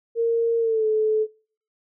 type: tone with pitch glide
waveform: sine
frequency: 461.7 to 433.3 Hz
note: A#4 to A4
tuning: -17 to -27 cents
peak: -18 dBFS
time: 0.15-1.27 s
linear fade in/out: 50 ms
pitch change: -110 cents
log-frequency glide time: 0.59-0.86 s
effects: noise-tail reverb RT60 0.5 s tail -24 dB re dry